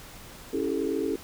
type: chord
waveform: sine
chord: A dominant seventh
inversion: first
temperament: equal with one note detuned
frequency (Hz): 277.2 / 329.6 / 398.8 / 440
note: C#4 / E4 / G4 / A4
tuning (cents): 0 / 0 / +30 / 0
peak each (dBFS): -31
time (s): 0.53-1.16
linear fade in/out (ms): 5
effects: pink hiss -46 dBFS RMS until 1.23 s